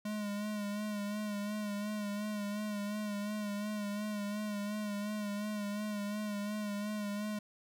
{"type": "tone with vibrato", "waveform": "square", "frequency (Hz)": 207.7, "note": "G#3", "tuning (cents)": 0, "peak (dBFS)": -36, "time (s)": [0.05, 7.39], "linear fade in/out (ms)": 5, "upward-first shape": "sine", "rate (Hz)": 2.8, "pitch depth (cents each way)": 39, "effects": []}